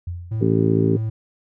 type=tone with exponential decay; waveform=sine; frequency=87.31 Hz; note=F2; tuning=in tune; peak=-23 dBFS; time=0.07-0.72 s; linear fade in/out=5 ms; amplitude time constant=140 ms
type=tone with vibrato; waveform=triangle; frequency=110 Hz; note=A2; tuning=in tune; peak=-19 dBFS; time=0.31-1.1 s; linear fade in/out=10 ms; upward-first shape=triangle; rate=5.9 Hz; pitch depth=10 cents each way
type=harmonic tone; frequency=55.3 Hz; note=A1; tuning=9 cents sharp; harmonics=3 / 4 / 5 / 6 / 7 / 8; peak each=-21 / -25 / -22 / -27 / -21 / -28 dBFS; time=0.41-0.97 s; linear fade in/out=5 ms
effects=none